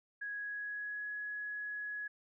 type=tone with pitch glide; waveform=sine; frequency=1661.2 to 1681.5 Hz; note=G#6 to G#6; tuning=0 to +21 cents; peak=-38 dBFS; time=0.21-2.08 s; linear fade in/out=10 ms; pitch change=+21 cents; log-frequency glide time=0.31-1.09 s; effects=none